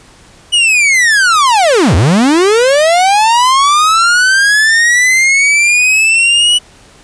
45% pulse linear two-way sweep, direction down then up, 2960 to 73.5 to 2960 Hz, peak -6 dBFS, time 0.52-6.59 s, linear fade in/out 20 ms, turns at 1.95 s, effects pink hiss -41 dBFS RMS until 7.03 s + resampled to 22050 Hz

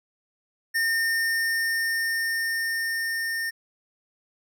square tone with level ramp, 1820 Hz, A#6, 42 cents flat, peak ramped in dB -22 to -27 dBFS, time 0.74-3.51 s, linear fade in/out 20 ms, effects none

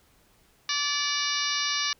harmonic tone with a mistuned harmonic, 579 Hz, D5, 25 cents flat, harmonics 2 / 3 / 4 / 5 / 6 / 7 / 8 / 9 / 10, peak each -34 / -34 / -34 / -34 / -34 / -34 / -34 / -34 / -34 dBFS, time 0.69-1.93 s, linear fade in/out 2 ms, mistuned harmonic 6, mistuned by +65 cents, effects pink hiss -62 dBFS RMS until 1.99 s

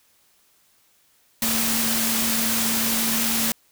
sine tone in noise, 226.6 Hz, A#3, 49 cents flat, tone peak -27 dBFS, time 1.42-3.52 s, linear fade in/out 2 ms, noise white, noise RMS -23 dBFS, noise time 1.42-3.52 s, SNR -7 dB, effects white hiss -61 dBFS RMS until 3.71 s

